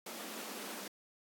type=high-pass noise; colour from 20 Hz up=pink; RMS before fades=-45 dBFS; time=0.06-0.88 s; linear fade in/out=5 ms; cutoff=190 Hz; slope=96 dB/octave; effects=AAC 64 kbps